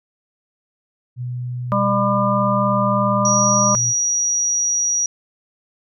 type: tone with pitch glide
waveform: sine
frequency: 123.7 to 119.83 Hz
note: B2 to A#2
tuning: +3 to +48 cents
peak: -23 dBFS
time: 1.16-3.94 s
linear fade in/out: 50 ms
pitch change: -55 cents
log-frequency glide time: 2.71-3.12 s
type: harmonic tone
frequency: 200 Hz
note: G3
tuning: 35 cents sharp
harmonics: 1 / 3 / 5 / 6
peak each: -20 / -21 / -22 / -20 dBFS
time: 1.72-3.75 s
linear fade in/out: 0 ms
type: tone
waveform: sine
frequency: 5770 Hz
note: F#8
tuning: 44 cents flat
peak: -16 dBFS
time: 3.25-5.06 s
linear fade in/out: 2 ms
effects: none